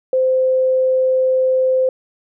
sine tone, 518 Hz, C5, 17 cents flat, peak -12 dBFS, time 0.13-1.89 s, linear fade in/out 2 ms, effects none

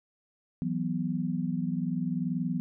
sine chord, E suspended second, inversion none, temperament just, 164.81 / 185.42 / 247.2 Hz, E3 / F#3 / B3, 0 / +4 / +2 cents, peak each -32 dBFS, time 0.62-2.6 s, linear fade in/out 0 ms, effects none

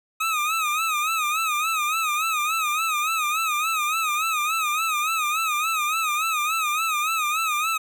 25% pulse tone with vibrato, 1258 Hz, D#6, 19 cents sharp, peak -18 dBFS, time 0.2-7.78 s, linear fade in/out 10 ms, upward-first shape sine, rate 3.5 Hz, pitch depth 98 cents each way, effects none

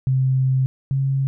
sine tone pair in turn, 131.3 / 135.62 Hz, C3 / C#3, +6 / -38 cents, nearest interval minor second, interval 56 cents, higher second, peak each -15 / -17 dBFS, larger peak first, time 0.07-0.66 / 0.91-1.27 s, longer first, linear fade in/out 0 ms, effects none

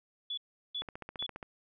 sine tone bursts, 3425 Hz, A7, 47 cents flat, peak -34 dBFS, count 3, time 0.3-1.265 s, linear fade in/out 5 ms, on 75 ms, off 370 ms
click train, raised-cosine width 0.5 ms, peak -27 dBFS, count 10, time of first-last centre 0.82-1.428 s, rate 14.8 Hz
effects none

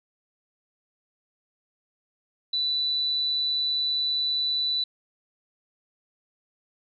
sine tone, 3975 Hz, B7, 10 cents sharp, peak -23 dBFS, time 2.53-4.84 s, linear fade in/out 5 ms, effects none

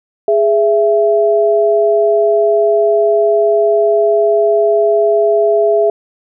sine tone pair together, 415.3 / 665.3 Hz, G#4 / E5, 0 / +16 cents, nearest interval minor sixth, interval 816 cents, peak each -11 dBFS, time 0.28-5.9 s, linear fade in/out 2 ms, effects none

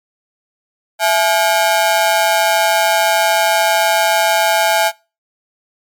sawtooth ring-modulated tone, 760 Hz, F#5, 46 cents sharp, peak -4 dBFS, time 0.99-4.92 s, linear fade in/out 50 ms, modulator 93.3 Hz, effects noise-tail reverb RT60 0.3 s tail -24 dB re dry + MP3 96 kbps

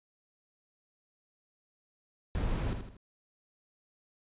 brown noise with echo, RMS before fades -32 dBFS, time 2.35-2.73 s, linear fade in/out 0 ms, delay 79 ms, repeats 3, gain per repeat -7 dB, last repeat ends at 2.967 s, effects resampled to 8000 Hz

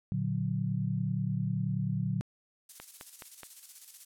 sine chord, Bb augmented, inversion none, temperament equal, 116.54 / 146.83 / 185 Hz, Bb2 / D3 / F#3, 0 / 0 / 0 cents, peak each -33 dBFS, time 0.12-2.21 s, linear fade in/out 0 ms
violet noise with tremolo, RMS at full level -42 dBFS, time 2.69-4.05 s, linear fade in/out 5 ms, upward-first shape square, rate 16 Hz, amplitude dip 50%
click train, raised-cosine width 0.3 ms, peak -27 dBFS, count 4, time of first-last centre 2.8-3.433 s, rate 4.74 Hz
effects low-pass 10000 Hz 12 dB/octave

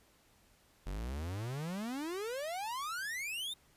45% pulse exponential sweep, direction up, 43.65 to 3729 Hz, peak -37 dBFS, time 0.86-3.54 s, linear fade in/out 10 ms, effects pink hiss -67 dBFS RMS until 3.76 s + resampled to 32000 Hz

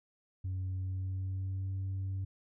sine tone with pitch glide, 93.4 to 95.86 Hz, F#2 to G2, +17 to -38 cents, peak -31 dBFS, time 0.44-2.25 s, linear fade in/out 10 ms, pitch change +45 cents, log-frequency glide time 0.74-1.73 s, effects tanh soft clip ceiling -32 dBFS

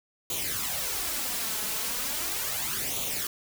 white noise with flanger, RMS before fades -31 dBFS, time 0.3-3.27 s, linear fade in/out 2 ms, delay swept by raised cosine 0.29 to 4.69 ms, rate 0.37 Hz, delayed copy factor +0.65, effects none

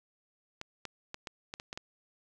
clicks, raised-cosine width 0.2 ms, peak -22 dBFS, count 8, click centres 0.614 / 0.853 / 1.144 / 1.272 / 1.539 / 1.599 / 1.729 / 1.775 s, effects none

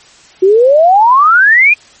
sine exponential sweep, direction up, 364.2 to 2489 Hz, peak -3 dBFS, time 0.42-1.74 s, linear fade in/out 10 ms, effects white hiss -41 dBFS RMS until 2 s + MP3 32 kbps

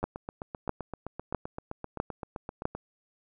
two click trains, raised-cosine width 1 ms, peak -13 / -22 dBFS, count 5 / 22, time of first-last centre 0.04-2.654 / 0.03-2.75 s, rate 1.53 / 7.72 Hz, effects none

